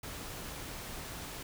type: noise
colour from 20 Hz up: pink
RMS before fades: -43 dBFS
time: 0.03-1.43 s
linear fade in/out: 5 ms
effects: none